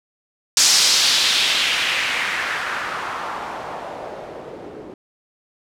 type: noise with low-pass filter sweep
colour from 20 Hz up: blue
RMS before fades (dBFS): -21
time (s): 0.57-4.94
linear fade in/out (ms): 2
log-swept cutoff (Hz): 6000 to 360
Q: 1.9
effects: none